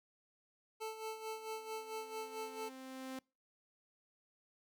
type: tone with tremolo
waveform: 25% pulse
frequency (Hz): 440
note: A4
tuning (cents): 0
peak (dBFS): -36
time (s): 0.8-2.7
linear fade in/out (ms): 20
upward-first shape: sine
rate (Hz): 4.5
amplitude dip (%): 65
type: tone with exponential growth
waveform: sawtooth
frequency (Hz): 262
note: C4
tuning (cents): +2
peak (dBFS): -38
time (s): 0.89-3.19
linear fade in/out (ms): 2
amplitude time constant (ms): 500
effects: noise-tail reverb RT60 0.3 s tail -26 dB re dry